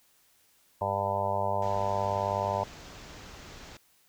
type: harmonic tone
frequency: 99.4 Hz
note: G2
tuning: 25 cents sharp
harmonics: 1 / 2 / 4 / 5 / 6 / 7 / 8 / 9 / 10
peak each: -36 / -42 / -41 / -39 / -32 / -35 / -37 / -32 / -36 dBFS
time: 0.81-2.64 s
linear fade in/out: 5 ms
type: low-pass noise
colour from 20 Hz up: pink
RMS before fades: -47 dBFS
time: 1.62-3.77 s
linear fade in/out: 2 ms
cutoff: 7200 Hz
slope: 48 dB/octave
effects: white hiss -65 dBFS RMS until 4.08 s